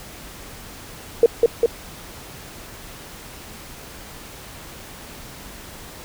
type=tone with echo; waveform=sine; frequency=466.2 Hz; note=A#4; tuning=in tune; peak=-7 dBFS; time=1.23-1.26 s; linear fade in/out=2 ms; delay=200 ms; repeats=2; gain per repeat=-2 dB; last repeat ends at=1.66 s; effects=pink hiss -39 dBFS RMS until 6.04 s